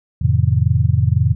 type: chord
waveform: sine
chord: F dominant seventh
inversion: none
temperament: just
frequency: 87.31 / 109.13 / 130.96 / 157.15 Hz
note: F2 / A2 / C3 / Eb3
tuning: 0 / -14 / +2 / +18 cents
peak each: -17 / -16 / -17 / -22 dBFS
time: 0.21-1.35 s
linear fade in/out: 10 ms
effects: none